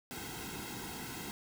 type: noise with comb filter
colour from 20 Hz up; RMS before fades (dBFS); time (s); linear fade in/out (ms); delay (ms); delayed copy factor
pink; -43; 0.11-1.31; 0; 1.7; -0.95
effects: none